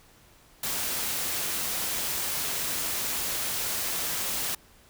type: noise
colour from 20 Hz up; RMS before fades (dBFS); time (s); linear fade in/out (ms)
white; -30; 0.63-4.55; 5
effects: pink hiss -57 dBFS RMS until 4.89 s